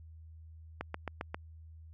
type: click train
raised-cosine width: 0.5 ms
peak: -21 dBFS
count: 5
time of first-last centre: 0.81-1.345 s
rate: 7.48 Hz
effects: added 80 Hz sine -49 dBFS peak until 1.93 s